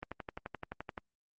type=click train; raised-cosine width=0.5 ms; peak=-24 dBFS; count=12; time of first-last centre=0.03-0.978 s; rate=11.6 Hz; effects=Opus 24 kbps